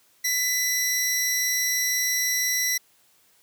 sawtooth tone pair together, 2000 / 5678 Hz, B6 / F8, +21 / +28 cents, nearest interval octave + tritone, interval 1807 cents, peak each -22 dBFS, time 0.24-2.78 s, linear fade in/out 10 ms, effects white hiss -61 dBFS RMS until 3.42 s + high-pass 60 Hz 12 dB/octave

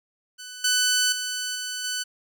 10% pulse tone with level steps, 1500 Hz, F#6, 23 cents sharp, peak -29 / -11 / -19 / -21 / -18 dBFS, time 0.38-2.04 s, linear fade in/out 20 ms, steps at 0.64 / 1.12 / 1.55 / 1.84 s, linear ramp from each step 5 ms, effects none

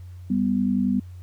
sine tone pair together, 197 / 247.9 Hz, G3 / B3, +9 / +7 cents, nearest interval major third, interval 398 cents, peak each -22 / -22 dBFS, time 0.3-1 s, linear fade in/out 5 ms, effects added 90 Hz sine -37 dBFS peak until 1.22 s + pink hiss -61 dBFS RMS until 1.22 s

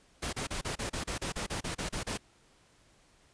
pink noise bursts, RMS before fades -35 dBFS, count 14, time 0.22-2.176 s, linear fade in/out 10 ms, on 110 ms, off 32 ms, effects pink hiss -64 dBFS RMS until 3.33 s + resampled to 22050 Hz

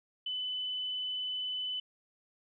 sine tone, 3008 Hz, F#7, 28 cents sharp, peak -33 dBFS, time 0.26-1.8 s, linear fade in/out 5 ms, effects none

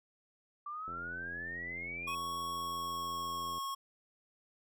sine exponential sweep, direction up, 1163 to 2554 Hz, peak -39 dBFS, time 0.66-2.15 s, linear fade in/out 5 ms
click train, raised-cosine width 2 ms, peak -38 dBFS, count 233, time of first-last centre 0.88-3.581 s, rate 85.9 Hz
square tone with pitch glide, 1108.7 to 1092.8 Hz, C#6 to C#6, 0 to -25 cents, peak -37 dBFS, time 2.07-3.75 s, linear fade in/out 10 ms, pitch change -25 cents, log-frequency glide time 2.43-3.54 s
effects none

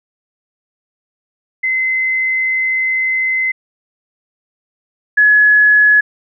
sine tone pair in turn, 2054 / 1694.7 Hz, C7 / G#6, -33 / +35 cents, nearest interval minor third, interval 332 cents, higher first, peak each -13 / -6 dBFS, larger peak second, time 1.63-3.52 / 5.17-6.01 s, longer first, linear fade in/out 10 ms, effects none

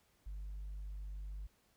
sine tone, 49.93 Hz, G1, 33 cents sharp, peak -40 dBFS, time 0.26-1.47 s, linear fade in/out 10 ms, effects tanh soft clip ceiling -40 dBFS + pink hiss -73 dBFS RMS until 1.76 s

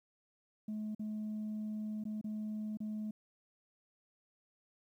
sine tone with dropouts, 214 Hz, A3, 48 cents flat, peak -35 dBFS, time 0.68-3.11 s, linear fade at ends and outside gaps 5 ms, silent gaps 0.949-0.994 / 2.039-2.052 / 2.213-2.242 / 2.772-2.803 s, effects tanh soft clip ceiling -35 dBFS + 12-bit

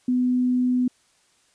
sine tone, 250.2 Hz, B3, 23 cents sharp, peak -18 dBFS, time 0.08-0.88 s, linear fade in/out 5 ms, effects white hiss -62 dBFS RMS until 1.54 s + resampled to 22050 Hz

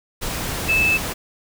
sine tone in noise, 2620 Hz, E7, 11 cents flat, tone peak -15 dBFS, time 0.68-0.98 s, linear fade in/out 20 ms, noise pink, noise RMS -26 dBFS, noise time 0.21-1.14 s, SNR +8 dB, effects none

